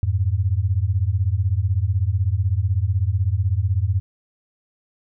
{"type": "beating tone pair", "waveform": "sine", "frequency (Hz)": [87.4, 103.4], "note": ["F2", "G#2"], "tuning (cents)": [2, -7], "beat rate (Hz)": 16, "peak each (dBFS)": -20, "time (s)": [0.03, 4], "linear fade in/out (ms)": 0, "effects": []}